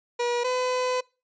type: tone pair in turn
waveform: 30% pulse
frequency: 481.4 / 504.5 Hz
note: B4 / B4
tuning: -44 / +37 cents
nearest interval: minor second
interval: 81 cents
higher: second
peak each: -21 dBFS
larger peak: neither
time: 0.19-0.44 / 0.44-1.01 s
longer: second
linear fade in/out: 10 ms
effects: noise-tail reverb RT60 0.3 s tail -24 dB re dry + resampled to 16000 Hz